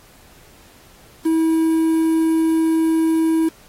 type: tone with quantisation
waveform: triangle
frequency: 323.2 Hz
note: E4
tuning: 34 cents flat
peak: -12 dBFS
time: 1.25-3.49 s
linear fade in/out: 10 ms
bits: 6
effects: pink hiss -49 dBFS RMS until 3.68 s + AAC 48 kbps